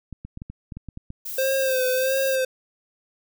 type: clicks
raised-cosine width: 5 ms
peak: -23 dBFS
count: 10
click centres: 0.127 / 0.25 / 0.374 / 0.419 / 0.5 / 0.722 / 0.77 / 0.887 / 0.974 / 1.104 s
type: noise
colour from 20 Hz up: violet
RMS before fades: -32 dBFS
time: 1.25-2.36 s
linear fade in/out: 10 ms
type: tone with vibrato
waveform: square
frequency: 523.3 Hz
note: C5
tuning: in tune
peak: -21 dBFS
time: 1.38-2.45 s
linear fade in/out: 5 ms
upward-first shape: sine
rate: 1.5 Hz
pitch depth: 48 cents each way
effects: none